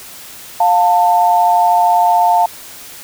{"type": "tone pair together", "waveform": "sine", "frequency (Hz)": [705.1, 892], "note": ["F5", "A5"], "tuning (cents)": [16, 23], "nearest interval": "major third", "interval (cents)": 407, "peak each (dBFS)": -11, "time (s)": [0.6, 2.46], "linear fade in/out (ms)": 5, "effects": ["white hiss -34 dBFS RMS until 3.03 s"]}